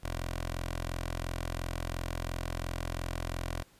10% pulse tone with notch filter, 42.88 Hz, F1, 31 cents flat, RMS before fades -36 dBFS, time 0.03-3.63 s, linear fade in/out 10 ms, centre 190 Hz, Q 0.78, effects pink hiss -62 dBFS RMS until 3.79 s + resampled to 32000 Hz

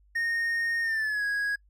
triangle tone with pitch glide, 1848 to 1655.9 Hz, A#6 to G#6, -16 to -6 cents, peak -24 dBFS, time 0.15-1.56 s, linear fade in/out 10 ms, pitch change -190 cents, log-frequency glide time 0.82-1.24 s, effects noise-tail reverb RT60 0.1 s tail -25 dB re dry + added 50 Hz sine -58 dBFS peak until 1.69 s

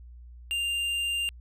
triangle tone with tanh clipping, 2793 Hz, F7, 1 cent flat, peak -28 dBFS, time 0.51-1.29 s, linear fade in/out 0 ms, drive 13 dB, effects added 60 Hz sine -44 dBFS peak until 1.4 s

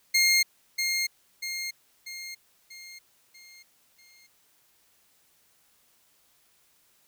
20% pulse tone with echo, 2129 Hz, C7, 30 cents sharp, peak -14 dBFS, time 0.14-0.43 s, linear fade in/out 10 ms, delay 640 ms, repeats 6, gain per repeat -6 dB, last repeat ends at 4.27 s, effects white hiss -65 dBFS RMS until 7.07 s

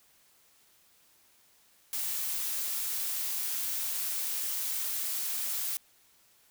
blue noise, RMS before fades -33 dBFS, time 1.93-5.77 s, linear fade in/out 0 ms, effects white hiss -64 dBFS RMS until 6.5 s

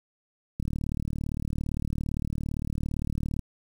click train, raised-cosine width 5 ms, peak -18 dBFS, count 106, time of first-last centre 0.6-3.393 s, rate 37.6 Hz, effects 8-bit

